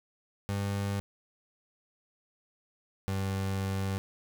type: tone pair in turn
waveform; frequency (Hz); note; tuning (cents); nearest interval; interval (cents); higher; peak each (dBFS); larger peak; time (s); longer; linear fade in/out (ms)
30% pulse; 100 / 96.82; G2 / G2; +35 / -21; minor second; 56; first; -27; neither; 0.49-1 / 3.08-3.98; second; 0
effects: none